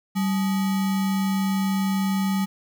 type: tone with sample-and-hold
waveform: sine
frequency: 193.4 Hz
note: G3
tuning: 23 cents flat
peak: -20 dBFS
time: 0.15-2.46 s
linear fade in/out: 20 ms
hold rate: 1050 Hz
effects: none